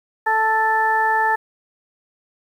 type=harmonic tone; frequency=440 Hz; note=A4; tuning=in tune; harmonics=1 / 2 / 3 / 4; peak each=-28 / -17 / -28 / -20 dBFS; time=0.26-1.36 s; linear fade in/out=10 ms; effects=8-bit